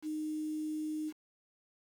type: tone with quantisation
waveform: sine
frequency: 308.1 Hz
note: D#4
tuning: 17 cents flat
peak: -34 dBFS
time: 0.02-1.13 s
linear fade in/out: 50 ms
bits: 9
effects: AAC 64 kbps